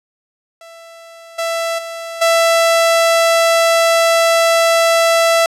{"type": "tone with level steps", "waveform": "sawtooth", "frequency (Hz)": 665, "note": "E5", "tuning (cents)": 15, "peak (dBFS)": [-32, -13, -21, -6], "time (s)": [0.61, 5.46], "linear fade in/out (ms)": 2, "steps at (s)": [1.38, 1.78, 2.21], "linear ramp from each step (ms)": 10, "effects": ["low-pass 11000 Hz 12 dB/octave"]}